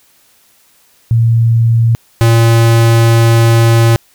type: tone pair in turn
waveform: sine / square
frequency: 115.2 / 115.2 Hz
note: A#2 / A#2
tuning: -20 / -20 cents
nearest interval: unison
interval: 0 cents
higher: neither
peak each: -6 dBFS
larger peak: neither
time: 1.11-1.95 / 2.21-3.96 s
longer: second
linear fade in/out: 0 ms
effects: white hiss -50 dBFS RMS until 4.14 s